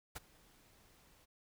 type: noise with ADSR envelope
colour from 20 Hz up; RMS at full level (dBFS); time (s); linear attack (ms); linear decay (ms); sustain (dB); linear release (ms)
pink; -42; 0.15-1.26; 15; 21; -24; 22
effects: none